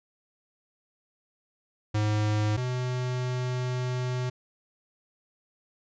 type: tone pair in turn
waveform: square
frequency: 106.1 / 125.88 Hz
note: G#2 / B2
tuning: +38 / +33 cents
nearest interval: minor third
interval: 295 cents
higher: second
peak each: -24 / -28 dBFS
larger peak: first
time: 1.94-2.57 / 2.57-4.3 s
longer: second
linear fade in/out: 10 ms
effects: resampled to 16000 Hz

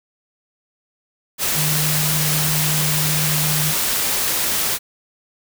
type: tone in noise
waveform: sine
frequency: 152.4 Hz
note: D#3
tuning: 36 cents flat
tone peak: -21 dBFS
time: 1.54-3.74 s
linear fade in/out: 50 ms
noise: white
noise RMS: -20 dBFS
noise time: 1.38-4.79 s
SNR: -4 dB
effects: none

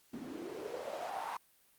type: noise with band-pass filter sweep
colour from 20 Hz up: white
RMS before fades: -42 dBFS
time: 0.13-1.37 s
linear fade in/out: 5 ms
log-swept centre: 240 to 1000 Hz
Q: 6.4
effects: white hiss -68 dBFS RMS until 1.78 s + Opus 48 kbps

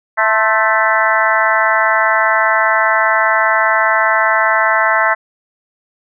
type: harmonic tone with a mistuned harmonic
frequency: 220 Hz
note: A3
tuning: in tune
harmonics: 3 / 4 / 5 / 6 / 7 / 8 / 9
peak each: -18 / -18 / -18 / -18 / -18 / -18 / -18 dBFS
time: 0.17-5.15 s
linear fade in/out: 20 ms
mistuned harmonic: 5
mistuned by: -56 cents
effects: none

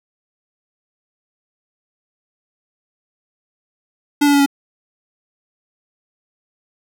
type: tone with pitch steps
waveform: square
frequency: 290.1 / 286.6 / 283.1 / 279.7 Hz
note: D4 / D4 / C#4 / C#4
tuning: -21 / -42 / +37 / +16 cents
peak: -11 dBFS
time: 4.21-4.462 s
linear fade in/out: 10 ms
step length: 63 ms
effects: none

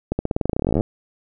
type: accelerating click train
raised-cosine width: 2 ms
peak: -7 dBFS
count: 24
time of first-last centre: 0.12-0.809 s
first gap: 70 ms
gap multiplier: 0.91
effects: none

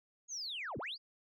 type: linear two-way sweep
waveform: sine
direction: down then up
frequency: 6740 to 66.6 to 4974 Hz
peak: -38 dBFS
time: 0.28-0.98 s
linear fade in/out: 50 ms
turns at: 0.78 s
effects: tanh soft clip ceiling -34 dBFS

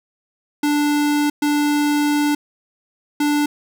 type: tone bursts at uneven times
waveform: square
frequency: 293.7 Hz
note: D4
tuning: in tune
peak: -16 dBFS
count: 3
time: 0.63-1.3 / 1.42-2.35 / 3.2-3.46 s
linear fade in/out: 5 ms
effects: none

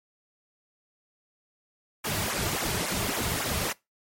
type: noise with flanger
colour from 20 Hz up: pink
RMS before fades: -29 dBFS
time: 2.04-3.73 s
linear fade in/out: 10 ms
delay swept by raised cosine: 0.21 to 3.91 ms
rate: 3.6 Hz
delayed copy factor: -0.95
effects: noise-tail reverb RT60 0.2 s tail -22 dB re dry + MP3 64 kbps

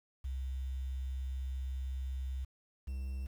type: tone pair in turn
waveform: sine / triangle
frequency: 65.41 / 65.79 Hz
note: C2 / C2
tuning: 0 / +10 cents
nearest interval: unison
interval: 10 cents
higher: second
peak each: -35 / -34 dBFS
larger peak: second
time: 0.24-2.45 / 2.87-3.27 s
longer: first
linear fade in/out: 10 ms
effects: 10-bit

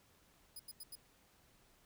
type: tone bursts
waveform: 10% pulse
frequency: 4990 Hz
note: D#8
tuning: 4 cents sharp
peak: -40 dBFS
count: 4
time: 0.56-0.955 s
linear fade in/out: 5 ms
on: 35 ms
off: 85 ms
effects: pink hiss -69 dBFS RMS until 1.85 s

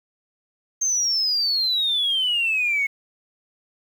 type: exponential sweep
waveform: sine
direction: down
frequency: 6400 to 2175 Hz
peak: -18 dBFS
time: 0.81-2.87 s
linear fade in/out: 10 ms
effects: tanh soft clip ceiling -14 dBFS + 8-bit

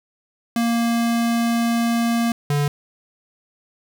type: tone pair in turn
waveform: square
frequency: 233.1 / 144.93 Hz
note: A#3 / D3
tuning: 0 / -23 cents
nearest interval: minor sixth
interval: 823 cents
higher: first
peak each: -18 dBFS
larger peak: neither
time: 0.56-2.32 / 2.5-2.68 s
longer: first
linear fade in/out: 2 ms
effects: 10-bit

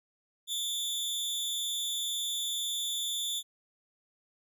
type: tone with amplitude modulation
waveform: sawtooth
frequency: 3520 Hz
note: A7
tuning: in tune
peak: -25 dBFS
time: 0.47-3.43 s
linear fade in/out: 50 ms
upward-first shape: sine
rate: 242 Hz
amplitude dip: 70%
effects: none

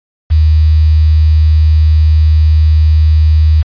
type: tone with quantisation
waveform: sine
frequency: 77.78 Hz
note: D#2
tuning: in tune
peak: -4 dBFS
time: 0.3-3.63 s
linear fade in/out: 20 ms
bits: 5
effects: resampled to 11025 Hz

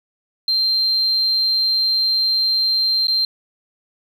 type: tone with dropouts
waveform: sine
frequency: 4155 Hz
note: C8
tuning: 13 cents flat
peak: -14 dBFS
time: 0.48-3.25 s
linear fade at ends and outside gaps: 2 ms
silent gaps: 3.071-3.081 s
effects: tanh soft clip ceiling -10 dBFS + 8-bit

